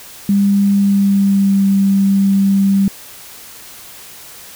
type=tone with pitch glide; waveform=sine; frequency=200 to 196.34 Hz; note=G3 to G3; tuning=+35 to +3 cents; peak=-9 dBFS; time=0.29-2.88 s; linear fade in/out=2 ms; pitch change=-32 cents; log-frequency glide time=0.69-1.61 s; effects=white hiss -36 dBFS RMS until 4.55 s